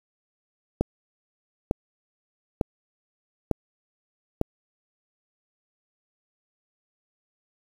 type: click train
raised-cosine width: 2 ms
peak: -8 dBFS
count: 5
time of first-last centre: 0.81-4.414 s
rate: 1.11 Hz
effects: 7-bit